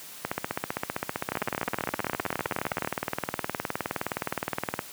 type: two click trains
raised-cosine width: 0.5 ms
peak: -12 / -12 dBFS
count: 68 / 41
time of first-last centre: 1.32-4.792 / 0.25-2.847 s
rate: 19.3 / 15.4 Hz
effects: white hiss -44 dBFS RMS until 4.92 s + high-pass 100 Hz 12 dB/octave